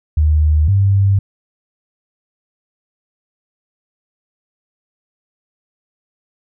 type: tone pair in turn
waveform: sine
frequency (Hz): 76.5 / 98.56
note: D#2 / G2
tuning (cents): -29 / +10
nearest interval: major third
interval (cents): 439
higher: second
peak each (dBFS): -9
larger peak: neither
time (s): 0.17-0.68 / 0.68-1.19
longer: neither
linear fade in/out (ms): 5
effects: none